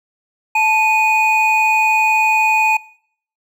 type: tone pair together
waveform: triangle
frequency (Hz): 876 / 2478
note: A5 / D#7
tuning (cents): -8 / -8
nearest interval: octave + tritone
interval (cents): 1800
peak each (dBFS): -13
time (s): 0.55-2.77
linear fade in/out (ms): 5
effects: noise-tail reverb RT60 0.6 s tail -22 dB re dry